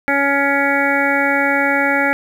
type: harmonic tone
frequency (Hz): 280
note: C#4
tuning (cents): +18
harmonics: 1 / 2 / 3 / 5 / 6 / 7 / 8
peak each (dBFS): -21 / -21 / -21 / -21 / -21 / -21 / -21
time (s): 0.08-2.13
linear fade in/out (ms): 0
effects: 7-bit